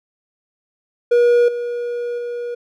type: tone with level steps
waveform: triangle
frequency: 480 Hz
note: B4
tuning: 49 cents flat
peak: -8 / -19 / -21 dBFS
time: 1.11-2.55 s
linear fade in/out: 10 ms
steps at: 1.48 / 2.18 s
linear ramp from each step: 5 ms
effects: none